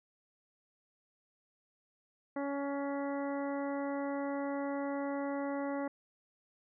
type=harmonic tone; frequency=280.6 Hz; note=C#4; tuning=21 cents sharp; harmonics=1 / 2 / 3 / 4 / 5 / 6 / 7; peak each=-36 / -38 / -43 / -47 / -50 / -54 / -50 dBFS; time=2.36-5.88 s; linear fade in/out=5 ms; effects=none